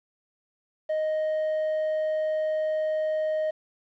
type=tone with quantisation; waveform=triangle; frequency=622.3 Hz; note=D#5; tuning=in tune; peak=-22 dBFS; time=0.89-3.51 s; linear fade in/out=10 ms; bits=8; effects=low-pass 3000 Hz 12 dB/octave